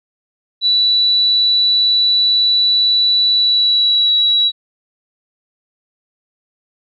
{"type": "tone with pitch glide", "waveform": "sine", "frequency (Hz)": [3951, 3897], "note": ["B7", "B7"], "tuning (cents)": [0, -24], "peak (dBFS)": -10, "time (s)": [0.61, 4.52], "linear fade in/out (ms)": 50, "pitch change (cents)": -24, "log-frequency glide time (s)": [3.33, 4.18], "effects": []}